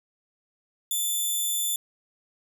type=tone; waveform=5% pulse; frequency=3520 Hz; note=A7; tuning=in tune; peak=-17 dBFS; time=0.91-1.76 s; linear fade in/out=2 ms; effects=none